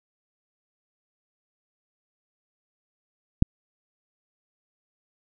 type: click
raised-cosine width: 5 ms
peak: -3 dBFS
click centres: 3.424 s
effects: none